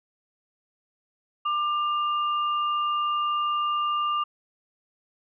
sine tone pair together, 1191.6 / 2813 Hz, D6 / F7, +25 / +12 cents, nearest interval octave + minor third, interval 1487 cents, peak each -23 / -34 dBFS, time 1.45-4.24 s, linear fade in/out 10 ms, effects none

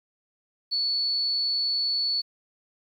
sine tone, 4435 Hz, C#8, in tune, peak -23 dBFS, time 0.71-2.22 s, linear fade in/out 20 ms, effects 10-bit

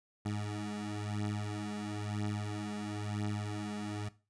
20% pulse beating tone pair, 103.83 / 104.83 Hz, G#2 / G#2, 0 / +17 cents, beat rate 1 Hz, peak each -33 / -35 dBFS, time 0.25-4.09 s, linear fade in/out 10 ms, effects noise-tail reverb RT60 0.3 s tail -17 dB re dry + resampled to 22050 Hz

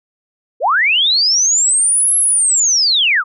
sine linear two-way sweep, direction up then down, 409.5 to 11200 to 1107 Hz, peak -10 dBFS, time 0.6-3.24 s, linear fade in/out 50 ms, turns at 2.17 s, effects none

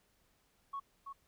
sine tone with echo, 1107 Hz, C#6, 3 cents flat, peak -37 dBFS, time 0.73-0.8 s, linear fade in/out 10 ms, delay 330 ms, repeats 1, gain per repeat -6 dB, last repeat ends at 1.13 s, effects tanh soft clip ceiling -33 dBFS + pink hiss -73 dBFS RMS until 1.27 s

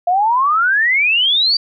sine exponential sweep, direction up, 687 to 4710 Hz, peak -11 dBFS, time 0.07-1.57 s, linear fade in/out 5 ms, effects none

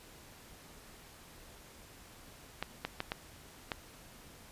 clicks, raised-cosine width 0.3 ms, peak -18 dBFS, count 5, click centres 2.626 / 2.85 / 3.004 / 3.119 / 3.718 s, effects pink hiss -55 dBFS RMS until 4.51 s + resampled to 32000 Hz

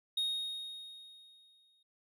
triangle tone with exponential decay, 3729 Hz, A#7, in tune, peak -28 dBFS, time 0.17-1.83 s, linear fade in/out 5 ms, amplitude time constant 360 ms, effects none

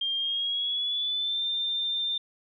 sine tone with pitch glide, 3201 to 3593 Hz, G7 to A7, +36 to +36 cents, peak -26 dBFS, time 0.01-2.18 s, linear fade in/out 5 ms, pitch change +200 cents, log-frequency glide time 0.16-1.45 s, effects none

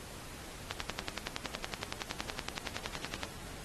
click train, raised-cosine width 0.2 ms, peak -16 dBFS, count 28, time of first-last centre 0.71-3.233 s, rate 10.7 Hz, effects pink hiss -48 dBFS RMS until 3.64 s + AAC 32 kbps

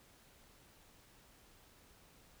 silence, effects pink hiss -64 dBFS RMS until 2.4 s

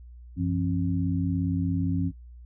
sine tone cluster, 93.6 / 171.1 / 270.2 Hz, F#2 / F3 / C#4, +20 / -35 / -44 cents, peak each -28 dBFS, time 0.36-2.12 s, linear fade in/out 50 ms, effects noise-tail reverb RT60 0.1 s tail -17 dB re dry + added 60 Hz sine -43 dBFS peak until 2.45 s

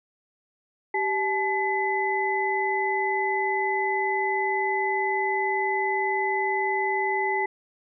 sine tone cluster, 388.6 / 858 / 2012 Hz, G4 / A5 / B6, -15 / -44 / +32 cents, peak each -28 / -26 / -27 dBFS, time 0.94-7.46 s, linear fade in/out 5 ms, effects none

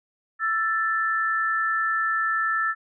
sine tone pair together, 1329.7 / 1760 Hz, E6 / A6, +15 / 0 cents, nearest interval perfect fourth, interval 485 cents, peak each -24 dBFS, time 0.39-2.75 s, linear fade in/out 50 ms, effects none

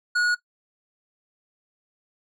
triangle tone with hard clipping, 1452 Hz, F#6, 33 cents flat, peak -21 dBFS, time 0.15-0.35 s, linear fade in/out 10 ms, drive 13 dB, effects noise-tail reverb RT60 0.1 s tail -17 dB re dry

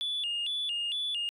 sine tone with vibrato, 3131 Hz, G7, 3 cents flat, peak -28 dBFS, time 0.01-1.29 s, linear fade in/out 0 ms, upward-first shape square, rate 2.2 Hz, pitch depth 170 cents each way, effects tanh soft clip ceiling -27 dBFS

